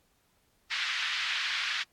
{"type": "band-pass noise", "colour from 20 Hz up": "pink", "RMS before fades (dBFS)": -32, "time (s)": [0.7, 1.84], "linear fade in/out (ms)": 20, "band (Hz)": [1600, 4200], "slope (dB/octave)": 24, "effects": ["pink hiss -70 dBFS RMS until 1.92 s", "AAC 64 kbps"]}